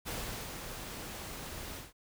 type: noise with ADSR envelope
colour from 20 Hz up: pink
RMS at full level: -38 dBFS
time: 0.05-1.93 s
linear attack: 30 ms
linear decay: 450 ms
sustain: -5 dB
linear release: 170 ms
effects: none